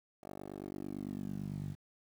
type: tone with band-pass filter sweep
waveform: 10% pulse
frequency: 49 Hz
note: G1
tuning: in tune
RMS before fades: -42 dBFS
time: 0.21-1.76 s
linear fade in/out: 50 ms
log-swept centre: 580 to 130 Hz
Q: 2.3
effects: 10-bit